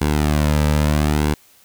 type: tone with flanger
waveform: sawtooth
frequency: 75 Hz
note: D2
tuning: 37 cents sharp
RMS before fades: -17 dBFS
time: 0.01-1.34 s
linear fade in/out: 5 ms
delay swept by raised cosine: 1.6 to 2.8 ms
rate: 0.76 Hz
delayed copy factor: -0.6
effects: white hiss -52 dBFS RMS until 1.64 s